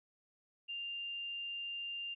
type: tone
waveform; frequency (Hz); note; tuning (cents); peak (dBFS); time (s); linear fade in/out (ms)
sine; 2794; F7; 0; -39; 0.68-2.15; 20
effects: none